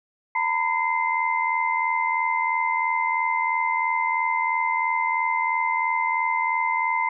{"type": "tone cluster", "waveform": "sine", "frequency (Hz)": [915, 998, 2080], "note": ["A#5", "B5", "C7"], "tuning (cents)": [-32, 18, -11], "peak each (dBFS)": -25, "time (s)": [0.35, 7.09], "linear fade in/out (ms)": 5, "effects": []}